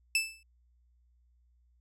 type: tone with exponential decay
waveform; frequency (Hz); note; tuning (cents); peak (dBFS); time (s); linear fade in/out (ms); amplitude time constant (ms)
sawtooth; 2637; E7; 0; -19; 0.15-0.43; 2; 59
effects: added 60 Hz sine -64 dBFS peak until 1.8 s + low-pass 12000 Hz 12 dB/octave